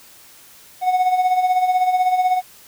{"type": "tone with tremolo", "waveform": "triangle", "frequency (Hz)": 736, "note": "F#5", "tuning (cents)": -9, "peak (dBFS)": -10, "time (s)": [0.81, 2.42], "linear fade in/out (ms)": 50, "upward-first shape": "sine", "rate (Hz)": 16, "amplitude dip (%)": 60, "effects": ["white hiss -46 dBFS RMS until 2.67 s"]}